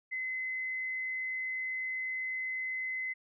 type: tone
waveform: sine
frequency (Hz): 2042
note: C7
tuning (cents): -43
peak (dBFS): -33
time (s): 0.11-3.14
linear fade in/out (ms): 20
effects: none